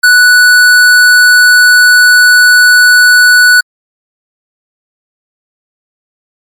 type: tone with hard clipping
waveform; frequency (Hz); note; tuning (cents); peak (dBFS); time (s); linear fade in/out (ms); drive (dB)
sine; 1480; F#6; 0; -3; 0.03-3.61; 10; 15
effects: MP3 96 kbps